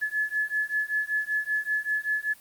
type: beating tone pair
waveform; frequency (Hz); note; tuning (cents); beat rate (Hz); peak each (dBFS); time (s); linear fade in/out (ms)
sine; 1712 / 1717.2; A6 / A6; -48 / -43; 5.2; -28; 0.01-2.34; 20
effects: white hiss -53 dBFS RMS until 2.4 s + Opus 32 kbps